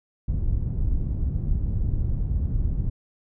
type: low-pass noise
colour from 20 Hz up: pink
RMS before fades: -24 dBFS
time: 0.28-2.9 s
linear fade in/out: 5 ms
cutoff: 110 Hz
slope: 12 dB/octave
effects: none